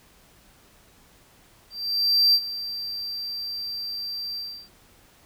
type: tone with ADSR envelope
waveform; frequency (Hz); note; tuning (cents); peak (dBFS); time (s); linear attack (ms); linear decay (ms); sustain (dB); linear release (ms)
triangle; 4699; D8; 0; -13; 1.7-4.69; 640; 57; -15; 320
effects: pink hiss -56 dBFS RMS until 5.25 s